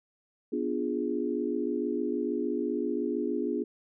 sine chord, B diminished seventh, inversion none, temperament equal, 246.9 / 293.7 / 349.2 / 415.3 Hz, B3 / D4 / F4 / Ab4, 0 / 0 / 0 / 0 cents, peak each -33 dBFS, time 0.52-3.64 s, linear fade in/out 10 ms, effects none

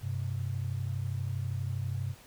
sine tone pair together, 96.8 / 129.21 Hz, G2 / C3, -21 / -21 cents, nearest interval perfect fourth, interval 500 cents, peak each -33 / -34 dBFS, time 0.01-2.15 s, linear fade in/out 50 ms, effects pink hiss -55 dBFS RMS until 2.26 s

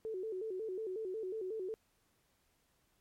sine tone with vibrato, 405.3 Hz, G#4, 42 cents flat, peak -37 dBFS, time 0.05-1.74 s, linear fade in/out 0 ms, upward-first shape square, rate 5.5 Hz, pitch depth 150 cents each way, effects pink hiss -75 dBFS RMS until 3 s + MP3 64 kbps

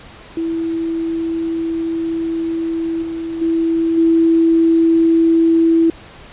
sine tone with level steps, 329.4 Hz, E4, 1 cent flat, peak -17 / -21 / -13 / -9 dBFS, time 0.37-5.9 s, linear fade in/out 2 ms, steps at 3.02 / 3.41 / 3.97 s, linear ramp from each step 10 ms, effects pink hiss -39 dBFS RMS until 6.32 s + resampled to 8000 Hz

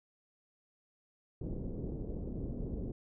pink low-pass noise, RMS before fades -39 dBFS, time 1.41-2.92 s, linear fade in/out 5 ms, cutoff 430 Hz, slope 24 dB/octave, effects none

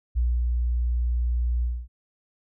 sine tone with ADSR envelope, 60 Hz, B1, 49 cents flat, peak -19 dBFS, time 0.15-1.88 s, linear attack 25 ms, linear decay 240 ms, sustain -2 dB, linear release 250 ms, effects none

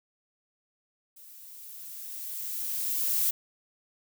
violet noise with level ramp, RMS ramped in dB -51 to -25 dBFS, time 1.16-3.31 s, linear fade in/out 10 ms, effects none

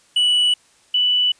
triangle / sine tone pair in turn, 2953 / 2970 Hz, F#7 / F#7, -4 / +6 cents, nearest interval unison, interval 10 cents, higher second, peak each -12 / -14 dBFS, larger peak first, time 0.16-0.54 / 0.94-1.32 s, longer neither, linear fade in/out 5 ms, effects white hiss -55 dBFS RMS until 1.39 s + resampled to 22050 Hz

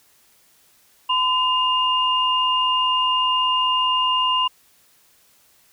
sine tone pair together, 1017 / 2822 Hz, C6 / F7, -50 / +17 cents, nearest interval octave + tritone, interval 1767 cents, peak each -19 / -20 dBFS, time 1.09-4.48 s, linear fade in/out 10 ms, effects white hiss -57 dBFS RMS until 5.72 s

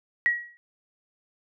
sine tone with exponential decay, 1912 Hz, A#6, 43 cents sharp, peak -16 dBFS, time 0.26-0.57 s, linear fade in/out 0 ms, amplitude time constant 66 ms, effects none

